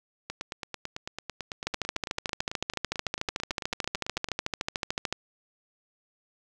two click trains, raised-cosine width 0.2 ms, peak -17 / -11 dBFS, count 37 / 48, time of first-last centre 0.3-4.287 / 1.67-5.126 s, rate 9.03 / 13.6 Hz, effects none

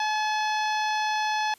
harmonic tone, 856 Hz, A5, 48 cents flat, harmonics 1 / 2 / 3 / 4 / 5 / 6 / 7, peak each -25 / -31 / -35 / -37 / -39 / -41 / -42 dBFS, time 0-1.54 s, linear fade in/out 2 ms, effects white hiss -57 dBFS RMS until 1.58 s + resampled to 32000 Hz

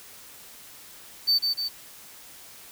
triangle tone with echo, 4558 Hz, C#8, 47 cents sharp, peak -17 dBFS, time 1.27-1.39 s, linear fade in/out 20 ms, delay 150 ms, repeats 2, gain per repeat -4 dB, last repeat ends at 1.69 s, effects white hiss -47 dBFS RMS until 2.71 s

